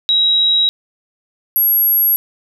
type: tone pair in turn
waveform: sine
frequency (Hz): 3844 / 11519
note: B7 / F#9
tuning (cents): -48 / -48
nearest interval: octave + perfect fifth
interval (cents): 1900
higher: second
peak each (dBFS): -10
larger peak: neither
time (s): 0.09-0.69 / 1.56-2.16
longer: neither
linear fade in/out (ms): 0
effects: none